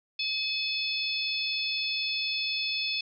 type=harmonic tone with a mistuned harmonic; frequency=868 Hz; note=A5; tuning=24 cents flat; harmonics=3 / 4 / 5 / 6; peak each=-32 / -33 / -34 / -35 dBFS; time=0.19-3.01 s; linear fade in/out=5 ms; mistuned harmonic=3; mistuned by=-32 cents; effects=none

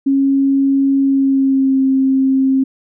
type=tone with pitch glide; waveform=sine; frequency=273.6 to 266.4 Hz; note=C#4 to C4; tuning=-23 to +31 cents; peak=-10 dBFS; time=0.06-2.64 s; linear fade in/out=10 ms; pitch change=-46 cents; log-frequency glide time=0.99-1.82 s; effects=none

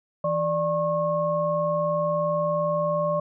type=tone cluster; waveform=sine; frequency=164.3 / 590 / 1087 Hz; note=E3 / D5 / C#6; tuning=-5 / +8 / -34 cents; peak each=-30 / -23 / -28 dBFS; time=0.24-3.2 s; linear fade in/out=5 ms; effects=none

